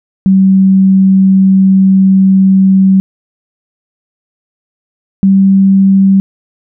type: tone pair in turn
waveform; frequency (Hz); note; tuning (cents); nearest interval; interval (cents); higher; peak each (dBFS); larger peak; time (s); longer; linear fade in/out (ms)
sine; 191.4 / 193.85; G3 / G3; -41 / -19; unison; 22; second; -3; neither; 0.26-3 / 5.23-6.2; first; 0
effects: none